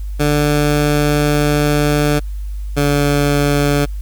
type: tone pair in turn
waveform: 15% pulse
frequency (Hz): 147.4 / 144.03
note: D3 / D3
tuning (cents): +7 / -33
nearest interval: unison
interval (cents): 40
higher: first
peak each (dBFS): -6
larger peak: neither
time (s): 0.19-2.2 / 2.76-3.86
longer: first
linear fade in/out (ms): 20
effects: added 50 Hz sine -21 dBFS peak until 4.01 s + white hiss -50 dBFS RMS until 4.01 s